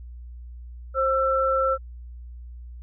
sine tone pair together, 531 / 1338 Hz, C5 / E6, +25 / +25 cents, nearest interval octave + major third, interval 1600 cents, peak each -22 dBFS, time 0.94-1.78 s, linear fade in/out 50 ms, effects added 60 Hz sine -37 dBFS peak until 2.82 s

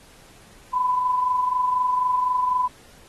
sine tone pair together, 1000 / 1024 Hz, B5 / C6, +21 / -38 cents, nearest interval unison, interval 41 cents, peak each -19 / -29 dBFS, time 0.73-2.68 s, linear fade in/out 10 ms, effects pink hiss -51 dBFS RMS until 3.08 s + AAC 32 kbps

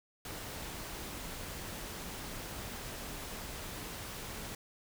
pink noise, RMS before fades -43 dBFS, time 0.25-4.55 s, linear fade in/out 2 ms, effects none

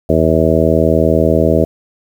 harmonic tone, 80.1 Hz, E2, 49 cents flat, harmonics 1 / 2 / 3 / 4 / 5 / 6 / 7 / 8, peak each -17 / -17 / -17 / -17 / -17 / -17 / -17 / -17 dBFS, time 0.09-1.65 s, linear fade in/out 5 ms, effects 7-bit

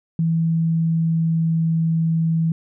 sine tone with pitch glide, 164.1 to 163.15 Hz, E3 to E3, -8 to -18 cents, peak -16 dBFS, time 0.19-2.52 s, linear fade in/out 2 ms, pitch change -10 cents, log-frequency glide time 0.34-1.65 s, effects none

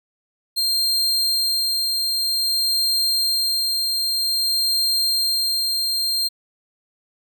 40% pulse tone with tremolo, 4188 Hz, C8, 1 cent sharp, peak -16 dBFS, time 0.56-6.29 s, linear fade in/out 20 ms, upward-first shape sine, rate 0.52 Hz, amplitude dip 25%, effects none

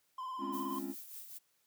triangle tone with vibrato, 1031 Hz, C6, 26 cents flat, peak -37 dBFS, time 0.18-0.79 s, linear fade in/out 5 ms, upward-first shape square, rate 19 Hz, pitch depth 37 cents each way
triangle chord, Db major seventh, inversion second, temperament just, 207.9 / 259.9 / 277.2 / 346.5 Hz, Ab3 / C4 / Db4 / F4, +2 / -11 / 0 / -14 cents, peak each -43 / -43 / -39 / -42 dBFS, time 0.38-0.95 s, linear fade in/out 50 ms
violet noise with tremolo, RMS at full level -46 dBFS, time 0.52-1.39 s, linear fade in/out 20 ms, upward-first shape triangle, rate 5 Hz, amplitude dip 60%
effects white hiss -75 dBFS RMS until 1.66 s + high-pass 80 Hz 12 dB/octave

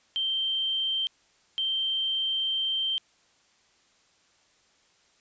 sine tone pair in turn, 3136 / 3136 Hz, G7 / G7, 0 / 0 cents, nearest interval unison, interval 0 cents, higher neither, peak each -25 dBFS, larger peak neither, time 0.16-1.07 / 1.58-2.98 s, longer second, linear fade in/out 0 ms, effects white hiss -64 dBFS RMS until 5.2 s + resampled to 16000 Hz

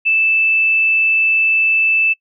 sine tone, 2637 Hz, E7, in tune, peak -11 dBFS, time 0.05-2.14 s, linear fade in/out 20 ms, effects noise-tail reverb RT60 0.1 s tail -24 dB re dry

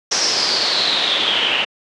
pink noise with low-pass filter sweep, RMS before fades -17 dBFS, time 0.11-1.65 s, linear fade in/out 10 ms, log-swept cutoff 5700 to 2800 Hz, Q 7.5, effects high-pass 400 Hz 12 dB/octave + resampled to 22050 Hz

